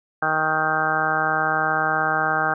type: harmonic tone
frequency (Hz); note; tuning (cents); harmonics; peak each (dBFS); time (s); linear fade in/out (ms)
156.7; D#3; +13; 1 / 2 / 3 / 4 / 5 / 6 / 7 / 8 / 9 / 10; -34 / -34 / -33 / -30 / -24 / -35 / -30 / -26 / -27 / -24; 0.22-2.54; 5
effects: none